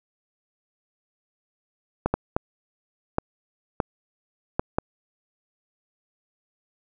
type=clicks; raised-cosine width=1 ms; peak=-7 dBFS; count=7; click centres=2.06 / 2.14 / 2.365 / 3.184 / 3.802 / 4.595 / 4.785 s; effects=none